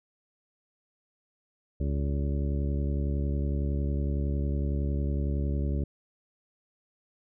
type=harmonic tone; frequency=70.9 Hz; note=C#2; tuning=40 cents sharp; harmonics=1 / 2 / 3 / 4 / 5 / 6 / 8; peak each=-27 / -33 / -37 / -39 / -41 / -43 / -45 dBFS; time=1.8-5.84 s; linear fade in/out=5 ms; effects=none